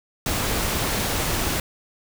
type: noise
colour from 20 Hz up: pink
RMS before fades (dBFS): -24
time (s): 0.26-1.6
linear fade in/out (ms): 2
effects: none